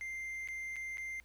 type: tone with dropouts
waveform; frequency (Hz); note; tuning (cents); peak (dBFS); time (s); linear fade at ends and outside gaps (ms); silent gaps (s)
triangle; 2093; C7; 0; -37; 0.01-1.2; 0; 0.475-0.486 / 0.759-0.765 / 0.972-0.981
effects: added 60 Hz sine -61 dBFS peak until 1.24 s + pink hiss -69 dBFS RMS until 1.24 s